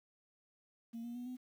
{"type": "tone with pitch steps", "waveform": "sine", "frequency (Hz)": [230.7, 237.6, 244.7, 252], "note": ["A#3", "A#3", "B3", "B3"], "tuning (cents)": [-18, 33, -16, 35], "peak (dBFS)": -40, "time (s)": [0.93, 1.37], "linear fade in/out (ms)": 20, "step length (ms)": 110, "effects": ["tanh soft clip ceiling -38 dBFS", "11-bit"]}